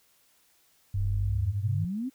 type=tone with pitch glide; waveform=sine; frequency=98 to 100.58 Hz; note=G2 to G2; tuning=0 to +45 cents; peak=-26 dBFS; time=0.94-1.85 s; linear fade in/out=5 ms; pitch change=+45 cents; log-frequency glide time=1.05-1.52 s
type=exponential sweep; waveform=sine; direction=up; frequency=30.87 to 274.8 Hz; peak=-29 dBFS; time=0.96-2.1 s; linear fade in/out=20 ms
effects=white hiss -65 dBFS RMS until 2.14 s